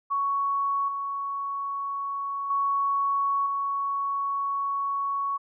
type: tone with level steps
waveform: sine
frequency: 1114 Hz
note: C#6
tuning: 8 cents sharp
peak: -23 / -28 / -22 / -25 dBFS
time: 0.1-5.38 s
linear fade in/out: 20 ms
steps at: 0.88 / 2.5 / 3.46 s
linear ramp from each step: 5 ms
effects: none